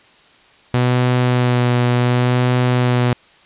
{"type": "tone with vibrato", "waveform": "sawtooth", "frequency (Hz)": 123.6, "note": "B2", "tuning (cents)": 2, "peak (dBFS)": -9, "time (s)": [0.74, 3.13], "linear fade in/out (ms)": 0, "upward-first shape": "sine", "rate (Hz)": 0.69, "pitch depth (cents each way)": 17, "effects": ["white hiss -49 dBFS RMS until 3.45 s", "resampled to 8000 Hz"]}